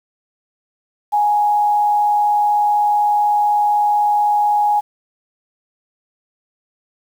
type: tone with frequency modulation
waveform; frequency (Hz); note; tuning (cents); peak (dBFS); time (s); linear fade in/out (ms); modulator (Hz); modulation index
sine; 832; G#5; +3; -12; 1.12-4.81; 20; 95.9; 0.28
effects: 7-bit